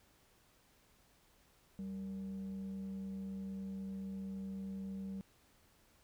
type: tone with frequency modulation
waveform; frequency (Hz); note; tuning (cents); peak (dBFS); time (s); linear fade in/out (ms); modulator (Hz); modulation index
sine; 193.6; G3; -21; -39; 1.79-5.21; 0; 271; 0.26
effects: tanh soft clip ceiling -37 dBFS + pink hiss -69 dBFS RMS until 6.03 s